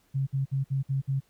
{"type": "tone bursts", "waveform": "sine", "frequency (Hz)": 135.8, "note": "C#3", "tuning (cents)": -35, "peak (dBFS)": -24, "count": 6, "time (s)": [0.14, 1.205], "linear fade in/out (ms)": 20, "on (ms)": 130, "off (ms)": 57, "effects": ["pink hiss -67 dBFS RMS until 1.29 s"]}